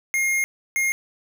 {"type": "tone bursts at uneven times", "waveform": "square", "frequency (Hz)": 2135, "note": "C7", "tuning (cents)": 34, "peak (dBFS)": -20, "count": 2, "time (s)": [[0.14, 0.44], [0.76, 0.92]], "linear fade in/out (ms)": 0, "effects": []}